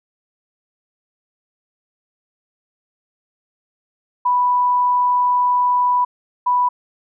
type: tone bursts at uneven times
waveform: sine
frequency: 987 Hz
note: B5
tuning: 1 cent flat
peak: -13 dBFS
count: 2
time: 4.25-6.05 / 6.46-6.69 s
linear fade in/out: 10 ms
effects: none